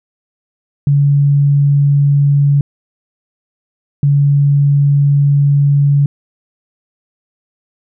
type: tone pair in turn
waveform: sine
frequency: 142.3 / 142.3 Hz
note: C#3 / C#3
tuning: +46 / +46 cents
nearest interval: unison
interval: 0 cents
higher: neither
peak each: -7 dBFS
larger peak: neither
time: 0.87-2.61 / 4.03-6.06 s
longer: second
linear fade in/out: 2 ms
effects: none